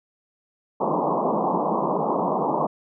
white band-pass noise, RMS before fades -23 dBFS, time 0.8-2.67 s, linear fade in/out 10 ms, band 150 to 1100 Hz, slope 96 dB/octave, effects none

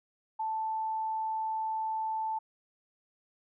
sine tone, 880 Hz, A5, in tune, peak -30 dBFS, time 0.39-2.39 s, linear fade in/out 10 ms, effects none

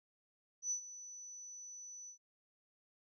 sine tone with ADSR envelope, 5970 Hz, F#8, 15 cents sharp, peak -33 dBFS, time 0.62-2.18 s, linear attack 88 ms, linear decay 95 ms, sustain -15 dB, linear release 94 ms, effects none

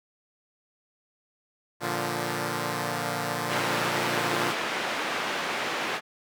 5% pulse chord, Bb major, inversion none, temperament equal, 116.54 / 146.83 / 174.61 Hz, Bb2 / D3 / F3, 0 / 0 / 0 cents, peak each -21 dBFS, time 1.8-4.55 s, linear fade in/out 50 ms
white band-pass noise, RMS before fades -30 dBFS, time 3.48-6.01 s, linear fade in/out 50 ms, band 240 to 2200 Hz, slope 12 dB/octave
effects none

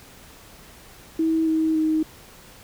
sine tone with pitch steps, 322.4 / 318.1 / 313.9 Hz, E4 / D#4 / D#4, -38 / +38 / +15 cents, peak -18 dBFS, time 1.19-2.03 s, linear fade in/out 5 ms, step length 280 ms, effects pink hiss -47 dBFS RMS until 2.63 s

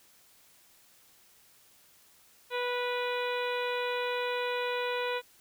harmonic tone, 491 Hz, B4, 10 cents flat, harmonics 1 / 2 / 3 / 4 / 5 / 6 / 7 / 8, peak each -32 / -36 / -39 / -42 / -39 / -46 / -44 / -44 dBFS, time 2.5-5.22 s, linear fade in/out 50 ms, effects white hiss -61 dBFS RMS until 5.4 s

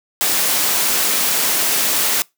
white noise, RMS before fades -17 dBFS, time 0.21-2.22 s, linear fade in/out 0 ms, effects noise-tail reverb RT60 0.2 s tail -24 dB re dry + high-pass 200 Hz 12 dB/octave

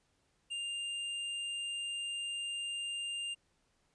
square tone, 2800 Hz, F7, 4 cents sharp, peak -37 dBFS, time 0.5-3.35 s, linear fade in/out 20 ms, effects pink hiss -75 dBFS RMS until 3.94 s + resampled to 22050 Hz

